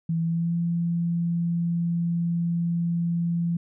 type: tone with pitch glide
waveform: sine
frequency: 164.81 to 170.13 Hz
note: E3 to F3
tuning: 0 to -45 cents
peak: -22 dBFS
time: 0.09-3.57 s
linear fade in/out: 5 ms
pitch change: +55 cents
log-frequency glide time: 0.2-0.55 s
effects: none